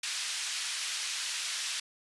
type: band-pass noise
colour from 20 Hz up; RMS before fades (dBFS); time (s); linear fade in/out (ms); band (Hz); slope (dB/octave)
white; -35; 0.03-1.8; 5; 1900 to 6200; 12
effects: resampled to 24000 Hz